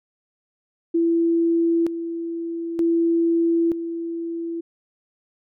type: tone with tremolo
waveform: sine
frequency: 334.6 Hz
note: E4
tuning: 26 cents sharp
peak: -16 dBFS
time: 0.94-4.61 s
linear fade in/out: 10 ms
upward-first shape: square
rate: 0.54 Hz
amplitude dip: 65%
effects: none